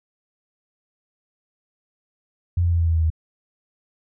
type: tone with pitch steps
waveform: sine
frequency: 87.31 / 86.01 / 84.73 / 83.46 / 82.22 / 80.99 / 79.79 Hz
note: F2 / F2 / E2 / E2 / E2 / E2 / D#2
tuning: 0 / -26 / +48 / +22 / -4 / -30 / +44 cents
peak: -16 dBFS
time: 2.57-3.102 s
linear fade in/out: 5 ms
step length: 76 ms
effects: none